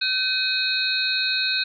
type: tone cluster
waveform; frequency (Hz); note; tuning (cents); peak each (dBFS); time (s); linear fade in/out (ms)
sine; 1529 / 2521 / 3761 / 4068 / 4268; G6 / D#7 / A#7 / C8 / C8; -44 / +22 / +15 / -50 / +34; -27; 0.01-1.64; 10
effects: none